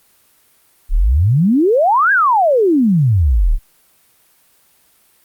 sine exponential two-way sweep, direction up then down, 30.42 to 1667 to 30.42 Hz, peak -9 dBFS, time 0.89-3.59 s, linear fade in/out 50 ms, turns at 2.12 s, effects white hiss -54 dBFS RMS until 5.24 s + Opus 32 kbps

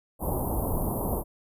pink band-stop noise, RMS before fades -28 dBFS, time 0.19-1.24 s, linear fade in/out 50 ms, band 1000 to 11000 Hz, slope 48 dB/octave, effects resampled to 32000 Hz

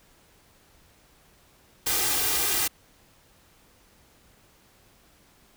white noise with comb filter, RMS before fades -25 dBFS, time 1.86-2.68 s, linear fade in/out 10 ms, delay 2.5 ms, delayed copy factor +0.65, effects pink hiss -59 dBFS RMS until 5.56 s

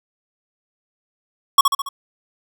square tone with echo, 1112 Hz, C#6, 5 cents sharp, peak -7 dBFS, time 1.58-1.61 s, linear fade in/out 5 ms, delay 70 ms, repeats 4, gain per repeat -5 dB, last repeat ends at 1.89 s, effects none

